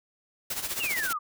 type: noise with tremolo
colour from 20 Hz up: white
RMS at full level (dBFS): -30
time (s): 0.5-1.13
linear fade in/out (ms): 5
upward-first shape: sine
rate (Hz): 15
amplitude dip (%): 70
type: exponential sweep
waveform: sine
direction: down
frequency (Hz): 2960 to 1152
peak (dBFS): -28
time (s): 0.79-1.19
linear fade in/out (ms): 20
effects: none